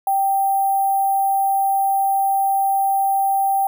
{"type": "tone with sample-and-hold", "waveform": "sine", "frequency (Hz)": 784, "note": "G5", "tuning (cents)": 0, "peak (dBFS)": -15, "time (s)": [0.07, 3.67], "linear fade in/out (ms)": 2, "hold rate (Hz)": 11025, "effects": []}